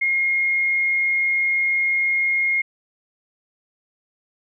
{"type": "tone", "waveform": "sine", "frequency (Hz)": 2143, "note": "C7", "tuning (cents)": 41, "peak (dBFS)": -17, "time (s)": [0.01, 2.62], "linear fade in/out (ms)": 10, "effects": []}